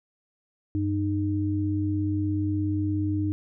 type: tone pair together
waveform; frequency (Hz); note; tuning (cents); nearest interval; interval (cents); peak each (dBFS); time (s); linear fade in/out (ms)
sine; 96.45 / 306.2; G2 / D#4; -28 / -28; octave + minor sixth; 2000; -26; 0.75-3.32; 0
effects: none